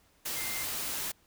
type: tone in noise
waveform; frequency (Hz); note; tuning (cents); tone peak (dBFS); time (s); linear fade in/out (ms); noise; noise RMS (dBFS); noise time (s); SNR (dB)
sine; 2093; C7; 0; -40; 0.36-0.64; 10; white; -35; 0.25-1.12; -8
effects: pink hiss -66 dBFS RMS until 1.26 s